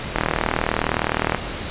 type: click train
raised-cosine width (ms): 0.5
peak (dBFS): -3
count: 48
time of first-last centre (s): 0.16-1.347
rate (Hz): 39.6
effects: pink hiss -29 dBFS RMS until 1.7 s + resampled to 8000 Hz